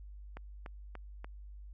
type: click train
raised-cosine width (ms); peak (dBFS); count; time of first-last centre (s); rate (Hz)
0.5; -30; 4; 0.37-1.245; 3.43
effects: added 50 Hz sine -46 dBFS peak until 1.73 s